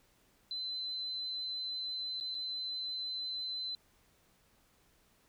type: tone with dropouts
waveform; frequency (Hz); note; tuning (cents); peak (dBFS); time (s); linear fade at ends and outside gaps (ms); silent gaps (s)
sine; 4047; B7; +42; -36; 0.51-3.75; 1; 2.201-2.209 / 2.345-2.35
effects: pink hiss -69 dBFS RMS until 5.28 s